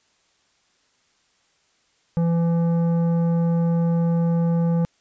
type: tone with tanh clipping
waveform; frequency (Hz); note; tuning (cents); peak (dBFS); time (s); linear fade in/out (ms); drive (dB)
triangle; 168.3; E3; +36; -19; 2.17-4.85; 0; 15
effects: white hiss -64 dBFS RMS until 5 s + resampled to 16000 Hz